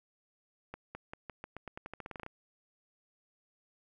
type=accelerating click train; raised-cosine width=0.5 ms; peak=-27 dBFS; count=17; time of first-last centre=0.74-2.264 s; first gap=210 ms; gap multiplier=0.88; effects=11-bit